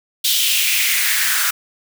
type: noise with high-pass filter sweep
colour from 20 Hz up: white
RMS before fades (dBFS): -17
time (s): 0.24-1.51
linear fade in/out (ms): 10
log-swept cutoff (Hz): 3500 to 1400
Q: 3.3
effects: none